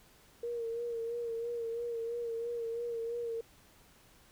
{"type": "tone with vibrato", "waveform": "sine", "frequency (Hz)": 466.2, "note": "A#4", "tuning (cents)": 0, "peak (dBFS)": -34, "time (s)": [0.43, 3.41], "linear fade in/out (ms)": 5, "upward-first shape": "sine", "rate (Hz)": 3, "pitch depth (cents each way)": 39, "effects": ["pink hiss -62 dBFS RMS until 4.31 s"]}